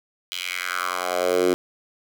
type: tone with high-pass filter sweep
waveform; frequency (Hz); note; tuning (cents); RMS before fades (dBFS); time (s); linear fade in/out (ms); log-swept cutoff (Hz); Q
10% pulse; 90.2; F#2; -44; -24; 0.32-1.54; 0; 3200 to 320; 3
effects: none